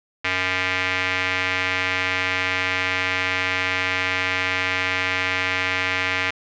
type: tone with band-pass filter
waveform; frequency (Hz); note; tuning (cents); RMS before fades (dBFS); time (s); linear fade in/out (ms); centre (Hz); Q
square; 92.5; F#2; 0; -23; 0.24-6.31; 10; 2200; 2.6
effects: resampled to 16000 Hz + 7-bit